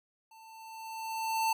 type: tone with level ramp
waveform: square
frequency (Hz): 892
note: A5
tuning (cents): +23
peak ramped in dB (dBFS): -54 to -26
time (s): 0.31-1.53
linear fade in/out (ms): 5
effects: none